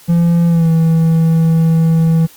triangle tone with pitch glide, 170 to 162.98 Hz, F3 to E3, -46 to -19 cents, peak -6 dBFS, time 0.08-2.27 s, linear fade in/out 20 ms, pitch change -73 cents, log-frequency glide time 0.47-0.69 s, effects white hiss -42 dBFS RMS until 2.36 s + Opus 48 kbps

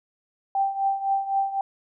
sine tone with tremolo, 784 Hz, G5, in tune, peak -18 dBFS, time 0.55-1.61 s, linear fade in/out 2 ms, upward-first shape triangle, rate 3.9 Hz, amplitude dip 80%, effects none

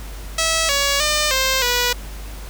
5% pulse tone with pitch steps, 650 / 562 / 602 / 526 / 488.4 Hz, E5 / C#5 / D5 / C5 / B4, -24 / +24 / +43 / +9 / -19 cents, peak -5 dBFS, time 0.38-1.93 s, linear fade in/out 5 ms, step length 310 ms, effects added 50 Hz sine -30 dBFS peak until 2.49 s + pink hiss -39 dBFS RMS until 2.49 s

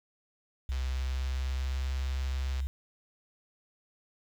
sine tone with pitch glide, 65.41 to 67.56 Hz, C2 to C#2, 0 to -44 cents, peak -29 dBFS, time 0.69-2.67 s, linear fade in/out 0 ms, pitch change +56 cents, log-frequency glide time 0.82-1.87 s
click train, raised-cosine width 0.2 ms, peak -28 dBFS, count 242, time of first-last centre 0.72-2.603 s, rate 128 Hz
effects 9-bit

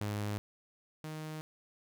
sawtooth tone pair in turn, 103.83 / 155.57 Hz, G#2 / D#3, 0 / 0 cents, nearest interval perfect fifth, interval 700 cents, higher second, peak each -30 / -36 dBFS, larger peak first, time 0.01-0.38 / 1.04-1.41 s, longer neither, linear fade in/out 0 ms, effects none

